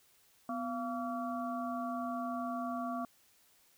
harmonic tone with a mistuned harmonic, 229.1 Hz, A#3, 30 cents flat, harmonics 1 / 3 / 5 / 6, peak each -38 / -39 / -41 / -49 dBFS, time 0.49-3.05 s, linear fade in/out 2 ms, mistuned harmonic 1, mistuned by +140 cents, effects white hiss -67 dBFS RMS until 3.77 s

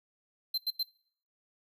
square tone bursts, 4113 Hz, C8, 30 cents flat, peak -29 dBFS, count 3, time 0.54-0.83 s, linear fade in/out 5 ms, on 38 ms, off 88 ms, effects noise-tail reverb RT60 0.6 s tail -24 dB re dry

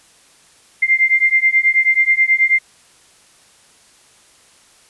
sine beating tone pair, 2093 / 2102.3 Hz, C7 / C7, 0 / +8 cents, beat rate 9.3 Hz, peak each -14 dBFS, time 0.82-2.59 s, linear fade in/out 10 ms, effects white hiss -50 dBFS RMS until 4.89 s + resampled to 24000 Hz

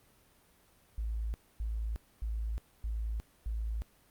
sine tone bursts, 55 Hz, A1, in tune, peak -32 dBFS, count 5, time 0.98-3.82 s, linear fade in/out 0 ms, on 360 ms, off 260 ms, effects pink hiss -65 dBFS RMS until 4.1 s + Opus 32 kbps

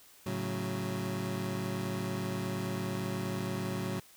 25% pulse chord, F# minor, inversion first, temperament equal, 110 / 138.59 / 185 Hz, A2 / C#3 / F#3, 0 / 0 / 0 cents, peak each -34 / -36 / -32 dBFS, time 0.26-4 s, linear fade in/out 5 ms, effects white hiss -58 dBFS RMS until 4.16 s

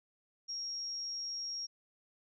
sine tone, 5588 Hz, F8, in tune, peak -37 dBFS, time 0.48-1.67 s, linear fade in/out 20 ms, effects none

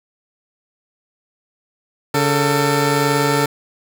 15% pulse tone pair together, 142.08 / 447.7 Hz, C#3 / A4, +43 / +30 cents, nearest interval octave + minor sixth, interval 1987 cents, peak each -11 dBFS, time 2.14-3.46 s, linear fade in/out 5 ms, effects none

